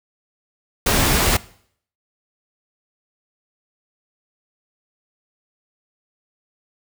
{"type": "noise", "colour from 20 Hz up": "pink", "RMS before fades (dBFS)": -17, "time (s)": [0.86, 1.37], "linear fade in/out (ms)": 5, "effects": ["noise-tail reverb RT60 0.6 s tail -20 dB re dry"]}